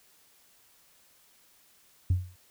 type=tone with exponential decay; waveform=sine; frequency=90.6 Hz; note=F#2; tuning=36 cents flat; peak=-17 dBFS; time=2.1-2.36 s; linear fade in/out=5 ms; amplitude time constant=55 ms; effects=tanh soft clip ceiling -18 dBFS + white hiss -62 dBFS RMS until 2.5 s